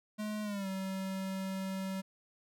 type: tone with pitch glide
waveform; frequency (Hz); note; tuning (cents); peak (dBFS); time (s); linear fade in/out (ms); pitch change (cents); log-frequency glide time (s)
square; 212.1 to 191.16; G#3 to G3; +37 to -43; -36; 0.18-2.02; 20; -180; 0.43-0.68
effects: none